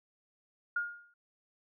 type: tone with exponential decay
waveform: sine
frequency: 1422 Hz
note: F6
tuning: 31 cents sharp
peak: -27 dBFS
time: 0.76-1.14 s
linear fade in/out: 5 ms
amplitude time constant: 81 ms
effects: none